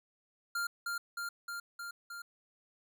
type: tone with echo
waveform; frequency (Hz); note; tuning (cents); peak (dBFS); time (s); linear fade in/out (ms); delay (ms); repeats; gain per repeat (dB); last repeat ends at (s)
square; 1396.9; F6; 0; -33; 0.55-0.67; 5; 310; 5; -2; 2.22
effects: none